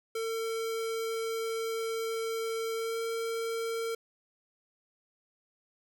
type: tone with pitch glide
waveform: square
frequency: 451.5 to 456.2 Hz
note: A4 to A#4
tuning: +45 to -37 cents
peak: -32 dBFS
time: 0.15-3.95 s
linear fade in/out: 5 ms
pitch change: +18 cents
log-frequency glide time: 2.76-2.99 s
effects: none